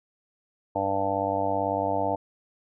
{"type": "harmonic tone", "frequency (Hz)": 98, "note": "G2", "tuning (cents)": 0, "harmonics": [1, 2, 3, 5, 6, 7, 8, 9], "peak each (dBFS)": [-37, -40, -33, -32, -31, -29, -33, -30], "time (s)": [0.75, 2.16], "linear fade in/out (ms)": 10, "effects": []}